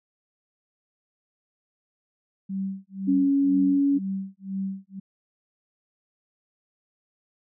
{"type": "tone with tremolo", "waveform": "sine", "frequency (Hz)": 193.3, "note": "G3", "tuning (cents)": -24, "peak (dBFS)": -25, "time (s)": [2.49, 5], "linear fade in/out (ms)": 10, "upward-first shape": "sine", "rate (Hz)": 2, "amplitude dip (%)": 100}
{"type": "tone with pitch glide", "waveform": "sine", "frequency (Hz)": [277.2, 280.6], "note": ["C#4", "C#4"], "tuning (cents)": [0, 21], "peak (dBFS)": -18, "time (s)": [3.07, 3.99], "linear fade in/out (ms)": 20, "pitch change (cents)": 21, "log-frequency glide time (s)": [3.19, 3.85]}
{"effects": []}